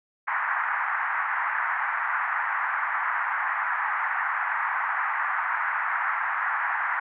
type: band-pass noise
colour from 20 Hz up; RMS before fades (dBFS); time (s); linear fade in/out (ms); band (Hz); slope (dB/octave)
white; -27; 0.27-7; 10; 830 to 1900; 48
effects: none